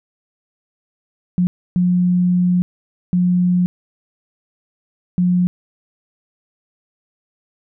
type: tone bursts at uneven times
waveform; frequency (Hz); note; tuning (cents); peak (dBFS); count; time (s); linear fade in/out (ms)
sine; 179; F3; +43; -12; 4; 1.38-1.47 / 1.76-2.62 / 3.13-3.66 / 5.18-5.47; 0
effects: none